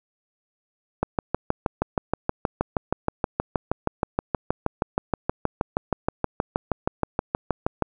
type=click train; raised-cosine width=1 ms; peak=-7 dBFS; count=44; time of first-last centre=1.03-7.823 s; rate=6.33 Hz; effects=none